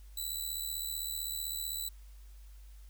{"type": "tone with amplitude modulation", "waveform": "10% pulse", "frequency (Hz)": 3969, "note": "B7", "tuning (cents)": 8, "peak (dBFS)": -25, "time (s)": [0.17, 1.89], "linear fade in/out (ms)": 5, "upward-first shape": "sine", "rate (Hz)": 75.7, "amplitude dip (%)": 65, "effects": ["added 50 Hz sine -49 dBFS peak until 2.89 s", "white hiss -66 dBFS RMS until 2.89 s"]}